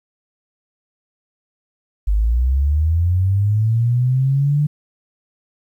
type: linear sweep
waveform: sine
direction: up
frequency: 48.49 to 149.8 Hz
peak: -13 dBFS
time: 2.07-4.67 s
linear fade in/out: 10 ms
effects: 9-bit